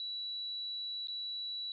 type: tone with dropouts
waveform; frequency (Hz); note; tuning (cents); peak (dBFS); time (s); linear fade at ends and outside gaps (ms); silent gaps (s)
sine; 3931; B7; -9; -37; 0-1.72; 1; 1.072-1.083
effects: none